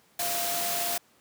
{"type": "tone in noise", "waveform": "sine", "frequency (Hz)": 695, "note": "F5", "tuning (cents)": -9, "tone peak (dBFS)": -33, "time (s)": [0.19, 0.98], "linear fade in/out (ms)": 5, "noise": "white", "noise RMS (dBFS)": -30, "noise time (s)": [0.19, 0.98], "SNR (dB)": -6, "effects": ["pink hiss -62 dBFS RMS until 1.2 s", "high-pass 150 Hz 12 dB/octave"]}